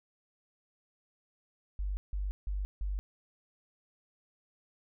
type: tone bursts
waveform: sine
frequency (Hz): 49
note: G1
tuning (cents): 0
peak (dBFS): -31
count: 4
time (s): 1.79-2.99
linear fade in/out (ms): 0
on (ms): 180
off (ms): 160
effects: none